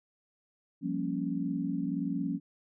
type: chord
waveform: sine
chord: G half-diminished seventh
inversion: third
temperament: equal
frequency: 174.61 / 196 / 233.1 / 277.2 Hz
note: F3 / G3 / Bb3 / Db4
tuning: 0 / 0 / 0 / 0 cents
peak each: -35 / -37 / -37 / -33 dBFS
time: 0.81-2.4 s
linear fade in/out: 50 ms
effects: none